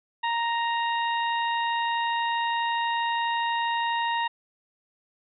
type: harmonic tone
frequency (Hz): 932.3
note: A#5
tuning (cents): 0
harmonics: 1 / 2 / 3 / 4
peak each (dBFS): -25 / -31 / -35 / -37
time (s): 0.23-4.28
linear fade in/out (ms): 10
effects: none